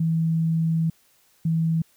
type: tone pair in turn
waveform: sine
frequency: 162.9 / 162.9 Hz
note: E3 / E3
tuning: -20 / -20 cents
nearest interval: unison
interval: 0 cents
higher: neither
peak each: -19 dBFS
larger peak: neither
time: 0-0.9 / 1.45-1.82 s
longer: first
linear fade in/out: 5 ms
effects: white hiss -61 dBFS RMS until 1.96 s